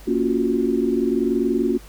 sine chord, Gb major seventh, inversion first, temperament equal with one note detuned, 233.1 / 279.6 / 349.2 / 370 Hz, Bb3 / Db4 / F4 / Gb4, 0 / +15 / 0 / 0 cents, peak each -23 dBFS, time 0.07-1.78 s, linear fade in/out 10 ms, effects added 50 Hz sine -41 dBFS peak until 1.88 s + pink hiss -47 dBFS RMS until 1.88 s

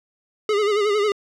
square tone with vibrato, 415.3 Hz, G#4, in tune, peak -18 dBFS, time 0.49-1.12 s, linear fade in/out 2 ms, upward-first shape sine, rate 11 Hz, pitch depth 69 cents each way, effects low-pass 5000 Hz 12 dB/octave + 10-bit

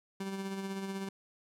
30% pulse tone with tremolo, 194.3 Hz, G3, 15 cents flat, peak -32 dBFS, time 0.2-1.09 s, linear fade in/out 5 ms, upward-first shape sine, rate 16 Hz, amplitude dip 40%, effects low-pass 12000 Hz 12 dB/octave

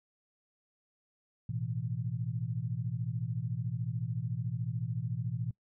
sine chord, A suspended second, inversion none, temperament just, 110 / 123.75 / 165 Hz, A2 / B2 / E3, 0 / +4 / +2 cents, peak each -37 / -35 / -39 dBFS, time 1.49-5.51 s, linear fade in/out 5 ms, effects noise-tail reverb RT60 0.1 s tail -23 dB re dry

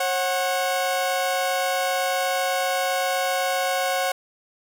sawtooth tone pair together, 542 / 738.6 Hz, C#5 / F#5, -39 / -3 cents, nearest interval perfect fourth, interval 536 cents, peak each -21 / -20 dBFS, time 0-4.12 s, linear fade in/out 5 ms, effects none

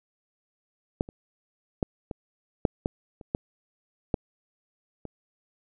clicks, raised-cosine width 2 ms, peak -11 / -28 / -11 / -20 / -6 / -12 / -30 / -12 / -10 / -24 dBFS, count 10, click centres 1.009 / 1.089 / 1.828 / 2.112 / 2.652 / 2.859 / 3.212 / 3.349 / 4.142 / 5.053 s, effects none

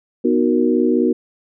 sine chord, B major seventh, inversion none, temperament equal, 246.9 / 311.1 / 370 / 466.2 Hz, B3 / D#4 / F#4 / A#4, 0 / 0 / 0 / 0 cents, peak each -17 / -19 / -18 / -21 dBFS, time 0.24-1.13 s, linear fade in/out 10 ms, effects none

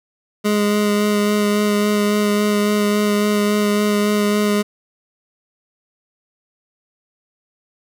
25% pulse tone with vibrato, 207.7 Hz, G#3, in tune, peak -11 dBFS, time 0.44-4.63 s, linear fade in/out 20 ms, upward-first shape sine, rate 3.6 Hz, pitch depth 13 cents each way, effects none

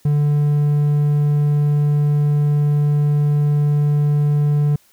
triangle tone, 146.83 Hz, D3, in tune, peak -11 dBFS, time 0.05-4.76 s, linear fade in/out 5 ms, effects white hiss -55 dBFS RMS until 4.92 s

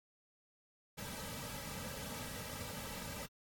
pink noise with comb filter, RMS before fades -45 dBFS, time 0.97-3.27 s, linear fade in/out 20 ms, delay 2.8 ms, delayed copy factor -0.85, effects AAC 64 kbps

